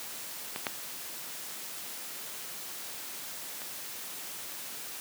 clicks, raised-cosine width 0.3 ms, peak -18 / -13 / -26 dBFS, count 3, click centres 0.561 / 0.668 / 3.618 s, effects white hiss -41 dBFS RMS until 5 s + high-pass 150 Hz 12 dB/octave

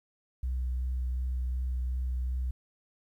sine tone with vibrato, 63 Hz, B1, 35 cents sharp, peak -27 dBFS, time 0.43-2.51 s, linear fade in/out 5 ms, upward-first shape sine, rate 2.7 Hz, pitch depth 15 cents each way, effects tanh soft clip ceiling -26 dBFS + 11-bit

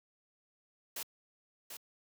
white noise with echo, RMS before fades -40 dBFS, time 0.96-1.03 s, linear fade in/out 5 ms, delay 740 ms, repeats 1, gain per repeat -6 dB, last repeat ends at 1.77 s, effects high-pass 150 Hz 12 dB/octave

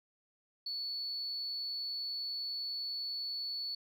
sine tone, 4435 Hz, C#8, in tune, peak -35 dBFS, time 0.66-3.75 s, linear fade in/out 5 ms, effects tanh soft clip ceiling -31 dBFS

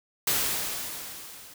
white noise with level ramp, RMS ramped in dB -24 to -48 dBFS, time 0.27-1.54 s, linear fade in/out 5 ms, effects none

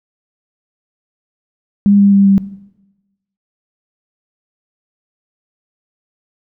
sine tone with pitch steps, 201.9 / 200 / 198.2 / 196.38 Hz, G#3 / G3 / G3 / G3, -49 / +35 / +19 / +3 cents, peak -6 dBFS, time 1.86-2.38 s, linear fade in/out 0 ms, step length 130 ms, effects noise-tail reverb RT60 1.0 s tail -17 dB re dry

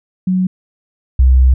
sine tone pair in turn, 185 / 64.34 Hz, F#3 / C2, 0 / -28 cents, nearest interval octave + tritone, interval 1828 cents, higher first, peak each -11 / -5 dBFS, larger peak second, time 0.27-0.47 / 1.19-1.54 s, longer second, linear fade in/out 5 ms, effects none

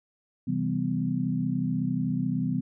sine chord, C major seventh, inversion none, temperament equal with one note detuned, 130.81 / 164.81 / 196 / 252.3 Hz, C3 / E3 / G3 / B3, 0 / 0 / 0 / +37 cents, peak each -32 / -30 / -31 / -29 dBFS, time 0.47-2.61 s, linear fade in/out 10 ms, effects none

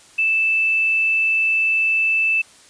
sine tone, 2639 Hz, E7, 1 cent sharp, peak -15 dBFS, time 0.18-2.42 s, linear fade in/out 10 ms, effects white hiss -48 dBFS RMS until 2.69 s + resampled to 22050 Hz

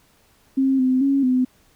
sine tone with pitch steps, 267.4 / 257.4 / 275.5 / 254.3 Hz, C4 / C4 / C#4 / C4, +38 / -28 / -11 / -49 cents, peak -15 dBFS, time 0.57-1.45 s, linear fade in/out 10 ms, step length 220 ms, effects pink hiss -58 dBFS RMS until 1.75 s

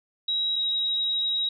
sine tone pair in turn, 3846 / 3822 Hz, B7 / A#7, -47 / +43 cents, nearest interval unison, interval 10 cents, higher first, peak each -23 dBFS, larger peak neither, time 0.28-0.56 / 0.56-1.49 s, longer second, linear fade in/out 5 ms, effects none

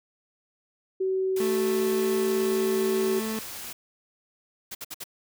sine tone with pitch glide, 378.7 to 381.1 Hz, F#4 to G4, +40 to -49 cents, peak -23 dBFS, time 1-3.2 s, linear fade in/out 10 ms, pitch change +11 cents, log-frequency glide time 2-2.07 s
white noise, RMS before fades -38 dBFS, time 1.36-3.73 s, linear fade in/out 5 ms
30% pulse tone, 220 Hz, A3, in tune, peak -26 dBFS, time 1.4-3.39 s, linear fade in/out 2 ms
white noise bursts, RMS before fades -36 dBFS, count 4, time 4.71-5.041 s, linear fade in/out 10 ms, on 40 ms, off 57 ms
effects none

